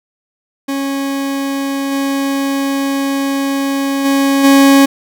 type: tone with level steps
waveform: 40% pulse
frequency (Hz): 275.2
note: C#4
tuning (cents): -12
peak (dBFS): -15 / -13 / -9 / -4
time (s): 0.68-4.86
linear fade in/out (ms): 10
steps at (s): 1.91 / 4.04 / 4.43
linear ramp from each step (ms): 20
effects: none